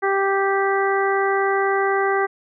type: harmonic tone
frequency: 392 Hz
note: G4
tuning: in tune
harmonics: 1 / 2 / 3 / 4 / 5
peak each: -20 / -23 / -25 / -26 / -27 dBFS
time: 0.02-2.27 s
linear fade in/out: 20 ms
effects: none